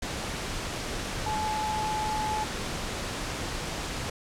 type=tone in noise; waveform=sine; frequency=859 Hz; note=A5; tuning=42 cents flat; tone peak=-28 dBFS; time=1.26-2.44 s; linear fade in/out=5 ms; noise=pink; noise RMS=-33 dBFS; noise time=0.02-4.1 s; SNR=+2 dB; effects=low-pass 8000 Hz 12 dB/octave